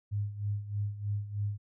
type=tone with tremolo; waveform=sine; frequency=102.8 Hz; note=G#2; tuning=17 cents flat; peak=-28 dBFS; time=0.11-1.58 s; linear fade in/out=20 ms; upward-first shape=sine; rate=3.2 Hz; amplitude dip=75%; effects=none